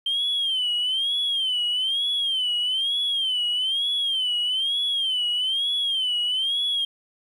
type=tone with vibrato; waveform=sine; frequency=3136 Hz; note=G7; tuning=in tune; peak=-20 dBFS; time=0.06-6.85 s; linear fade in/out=5 ms; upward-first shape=sine; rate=1.1 Hz; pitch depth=130 cents each way; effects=tanh soft clip ceiling -18 dBFS + 9-bit